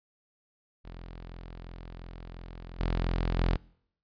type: tone with level steps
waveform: sawtooth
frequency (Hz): 42.88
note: F1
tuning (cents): -31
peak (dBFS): -38 / -23 / -20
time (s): 0.84-3.57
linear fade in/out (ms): 20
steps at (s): 2.79 / 3.38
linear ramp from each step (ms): 10
effects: noise-tail reverb RT60 0.7 s tail -25 dB re dry + resampled to 11025 Hz